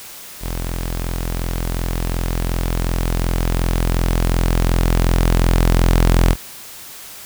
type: tone with level ramp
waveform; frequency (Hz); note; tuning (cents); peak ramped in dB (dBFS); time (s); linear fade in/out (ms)
sawtooth; 42.74; F1; -37; -18 to -6; 0.4-6.36; 50
effects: white hiss -36 dBFS RMS until 7.25 s